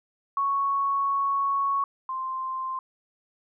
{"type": "tone pair in turn", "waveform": "sine", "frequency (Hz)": [1108.7, 1046.5], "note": ["C#6", "C6"], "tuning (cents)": [0, 0], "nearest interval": "minor second", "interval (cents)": 100, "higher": "first", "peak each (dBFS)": [-22, -28], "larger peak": "first", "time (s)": [[0.37, 1.84], [2.09, 2.79]], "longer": "first", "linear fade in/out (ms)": 2, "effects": []}